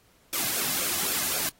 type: noise with flanger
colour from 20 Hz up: white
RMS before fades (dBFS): -28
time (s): 0.33-1.49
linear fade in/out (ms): 2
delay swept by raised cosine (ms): 1 to 2.2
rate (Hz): 3.9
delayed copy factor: -0.65
effects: pink hiss -62 dBFS RMS until 1.59 s + AAC 48 kbps